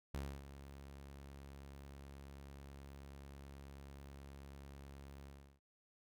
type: tone with ADSR envelope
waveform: sawtooth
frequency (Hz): 69.3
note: C#2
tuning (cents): 0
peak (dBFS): -36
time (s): 0.14-5.6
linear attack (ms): 5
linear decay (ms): 270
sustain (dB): -12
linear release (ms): 340
effects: none